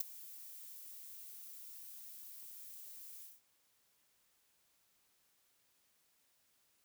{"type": "noise with ADSR envelope", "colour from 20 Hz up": "violet", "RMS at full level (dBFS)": -32, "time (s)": [0, 3.41], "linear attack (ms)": 9, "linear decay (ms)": 6, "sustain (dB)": -20, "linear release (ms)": 190, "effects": ["white hiss -75 dBFS RMS until 6.84 s"]}